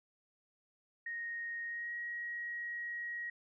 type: tone with pitch glide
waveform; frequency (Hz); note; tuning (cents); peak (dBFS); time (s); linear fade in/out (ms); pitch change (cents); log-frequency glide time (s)
sine; 1864.7 to 1896.2; A#6 to A#6; 0 to +29; -38; 1.06-3.3; 5; +29; 1.66-1.93
effects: none